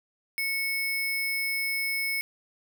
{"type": "tone with sample-and-hold", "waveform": "sine", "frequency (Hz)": 2200, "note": "C#7", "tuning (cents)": -14, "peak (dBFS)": -26, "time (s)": [0.38, 2.21], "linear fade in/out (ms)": 0, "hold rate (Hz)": 7350, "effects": []}